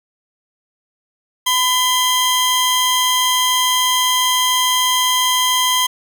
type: tone pair together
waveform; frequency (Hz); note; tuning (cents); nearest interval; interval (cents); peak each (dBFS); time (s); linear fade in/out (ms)
sawtooth; 1009 / 3203; B5 / G7; +37 / +37; octave + minor sixth; 2000; -13; 1.46-5.87; 10
effects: none